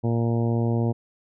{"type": "harmonic tone", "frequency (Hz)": 116.54, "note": "A#2", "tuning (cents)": 0, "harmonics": [1, 2, 3, 4, 5, 6, 7, 8], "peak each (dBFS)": [-22, -26, -30, -32, -36, -38, -40, -43], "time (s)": [0.03, 0.93], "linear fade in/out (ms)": 20, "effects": []}